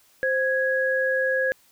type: tone pair together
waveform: sine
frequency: 523.3 / 1661.4 Hz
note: C5 / G#6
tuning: 0 / 0 cents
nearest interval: octave + minor sixth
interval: 2000 cents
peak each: -23 / -23 dBFS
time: 0.23-1.52 s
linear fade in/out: 0 ms
effects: white hiss -59 dBFS RMS until 1.71 s